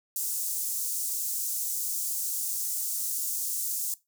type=high-pass noise; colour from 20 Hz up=pink; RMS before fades=-31 dBFS; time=0.16-3.94 s; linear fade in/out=2 ms; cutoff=6900 Hz; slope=24 dB/octave; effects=noise-tail reverb RT60 0.2 s tail -19 dB re dry